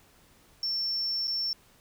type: tone with dropouts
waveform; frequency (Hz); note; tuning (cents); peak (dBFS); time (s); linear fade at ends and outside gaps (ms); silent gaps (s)
triangle; 5420; E8; +47; -25; 0.63-1.53; 1; 1.272-1.278
effects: tanh soft clip ceiling -24 dBFS + pink hiss -60 dBFS RMS until 1.8 s